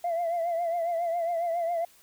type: tone with vibrato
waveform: sine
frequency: 680 Hz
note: F5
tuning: 46 cents flat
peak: -24 dBFS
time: 0.04-1.85 s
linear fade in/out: 5 ms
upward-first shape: triangle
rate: 7.3 Hz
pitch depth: 74 cents each way
effects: tanh soft clip ceiling -23 dBFS + white hiss -58 dBFS RMS until 2.02 s